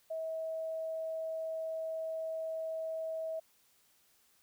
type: tone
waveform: sine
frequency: 644 Hz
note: E5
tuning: 41 cents flat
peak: -35 dBFS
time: 0.1-3.4 s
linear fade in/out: 10 ms
effects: white hiss -69 dBFS RMS until 4.42 s